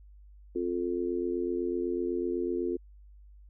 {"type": "harmonic tone", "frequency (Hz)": 88, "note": "F2", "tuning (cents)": 14, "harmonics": [3, 4, 5], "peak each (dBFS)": [-35, -30, -35], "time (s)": [0.55, 2.77], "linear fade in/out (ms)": 10, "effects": ["added 50 Hz sine -50 dBFS peak until 3.49 s"]}